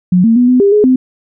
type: tone with pitch steps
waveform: sine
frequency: 180.6 / 227.3 / 245.8 / 251.8 / 400.5 / 419.4 / 257 Hz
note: F#3 / A#3 / B3 / B3 / G4 / G#4 / C4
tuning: -42 / -43 / -8 / +34 / +37 / +17 / -31 cents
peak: -5 dBFS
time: 0.12-0.96 s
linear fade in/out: 5 ms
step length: 120 ms
effects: none